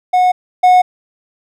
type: tone pair in turn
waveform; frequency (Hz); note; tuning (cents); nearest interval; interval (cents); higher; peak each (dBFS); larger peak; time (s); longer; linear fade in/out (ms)
triangle; 730 / 730; F#5 / F#5; -24 / -24; unison; 0; neither; -6 / -3; second; 0.13-0.32 / 0.63-0.82; neither; 10
effects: none